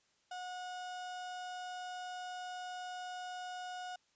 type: tone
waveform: 35% pulse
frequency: 728 Hz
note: F#5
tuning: 28 cents flat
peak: -40 dBFS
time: 0.31-3.96 s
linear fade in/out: 5 ms
effects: white hiss -74 dBFS RMS until 4.15 s + resampled to 16000 Hz